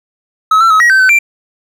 triangle tone with pitch steps, 1284 / 1345 / 1278 / 1903 / 1548 / 1521 / 2358 Hz, E6 / E6 / D#6 / A#6 / G6 / F#6 / D7, -46 / +34 / +46 / +35 / -22 / +47 / +6 cents, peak -3 dBFS, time 0.51-1.189 s, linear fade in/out 5 ms, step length 97 ms, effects none

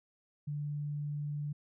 sine tone, 146.83 Hz, D3, in tune, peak -34 dBFS, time 0.47-1.53 s, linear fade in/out 10 ms, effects none

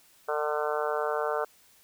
harmonic tone, 150.2 Hz, D3, 39 cents sharp, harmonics 3 / 4 / 5 / 6 / 7 / 8 / 9 / 10, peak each -31 / -32 / -35 / -38 / -38 / -37 / -36 / -39 dBFS, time 0.28-1.45 s, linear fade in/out 10 ms, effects white hiss -60 dBFS RMS until 1.83 s

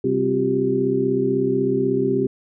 sine tone cluster, 132.2 / 196.3 / 262.5 / 355.6 / 391.8 Hz, C3 / G3 / C4 / F4 / G4, +18 / +3 / +6 / +31 / -1 cents, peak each -28 / -28 / -23 / -25 / -20 dBFS, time 0.04-2.27 s, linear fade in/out 5 ms, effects none

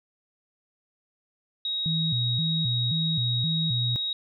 sine tone, 3791 Hz, A#7, 28 cents sharp, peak -26 dBFS, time 1.65-4.13 s, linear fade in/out 2 ms
sine tone with vibrato, 140 Hz, C#3, 18 cents sharp, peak -25 dBFS, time 1.86-3.96 s, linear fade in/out 0 ms, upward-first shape square, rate 1.9 Hz, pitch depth 250 cents each way
effects none

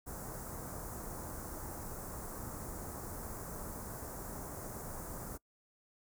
pink band-stop noise, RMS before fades -44 dBFS, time 0.06-5.38 s, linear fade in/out 20 ms, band 1400 to 6900 Hz, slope 24 dB/octave, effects noise-tail reverb RT60 0.1 s tail -24 dB re dry

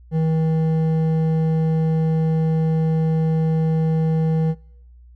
sine tone with hard clipping, 160 Hz, D#3, 49 cents sharp, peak -18 dBFS, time 0.11-4.55 s, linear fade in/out 50 ms, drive 8 dB, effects noise-tail reverb RT60 0.8 s tail -24 dB re dry + added 60 Hz sine -43 dBFS peak until 5.15 s

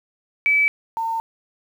sine tone pair in turn, 2300 / 906.5 Hz, D7 / A#5, -37 / -49 cents, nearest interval octave + major third, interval 1612 cents, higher first, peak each -14 / -21 dBFS, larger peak first, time 0.46-0.68 / 0.97-1.2 s, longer second, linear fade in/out 0 ms, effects 8-bit

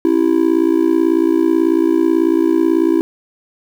triangle tone with amplitude modulation, 329.6 Hz, E4, in tune, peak -4 dBFS, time 0.05-3.01 s, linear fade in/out 0 ms, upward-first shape sine, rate 58.2 Hz, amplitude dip 100%, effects tanh soft clip ceiling 0 dBFS + 7-bit

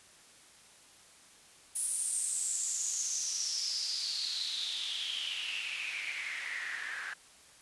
white noise with band-pass filter sweep, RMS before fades -36 dBFS, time 1.75-7.14 s, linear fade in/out 10 ms, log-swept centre 10000 to 1600 Hz, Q 7.7, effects white hiss -58 dBFS RMS until 7.61 s + resampled to 24000 Hz

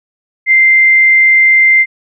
sine tone, 2088 Hz, C7, 4 cents flat, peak -4 dBFS, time 0.46-1.86 s, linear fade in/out 50 ms, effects none

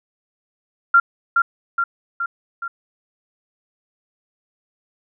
sine tone with echo, 1383 Hz, F6, 17 cents flat, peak -8 dBFS, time 0.94-1 s, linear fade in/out 5 ms, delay 420 ms, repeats 4, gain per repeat -4 dB, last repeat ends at 2.68 s, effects none

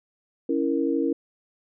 sine chord, A# diminished, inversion first, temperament equal, 277.2 / 329.6 / 466.2 Hz, C#4 / E4 / A#4, 0 / 0 / 0 cents, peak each -25 / -25 / -27 dBFS, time 0.49-1.13 s, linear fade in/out 5 ms, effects none

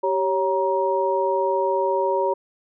sine tone cluster, 388.2 / 554 / 944 Hz, G4 / C#5 / A#5, -17 / -1 / +22 cents, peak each -23 dBFS, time 0.03-2.34 s, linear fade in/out 10 ms, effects none

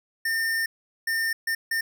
square tone bursts at uneven times, 1811 Hz, A6, 49 cents sharp, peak -24 dBFS, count 4, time 0.25-0.66 / 1.07-1.33 / 1.47-1.55 / 1.71-1.81 s, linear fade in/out 5 ms, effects none

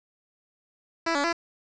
10% pulse tone with pitch steps, 331.2 / 285 / 337.5 Hz, E4 / C#4 / E4, +8 / +48 / +41 cents, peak -15 dBFS, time 1.06-1.33 s, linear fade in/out 10 ms, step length 90 ms, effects resampled to 16000 Hz + 7-bit

